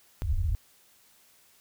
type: low-pass noise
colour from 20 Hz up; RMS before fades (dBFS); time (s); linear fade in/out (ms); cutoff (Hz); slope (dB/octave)
white; -27; 0.22-0.55; 0; 100; 96
effects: white hiss -61 dBFS RMS until 1.6 s